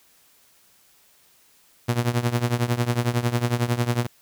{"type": "tone with tremolo", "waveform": "sawtooth", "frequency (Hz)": 120.2, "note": "B2", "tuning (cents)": -46, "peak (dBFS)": -13, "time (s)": [1.88, 4.07], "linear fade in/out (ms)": 10, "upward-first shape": "triangle", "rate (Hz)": 11, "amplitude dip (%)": 90, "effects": ["white hiss -58 dBFS RMS until 4.21 s"]}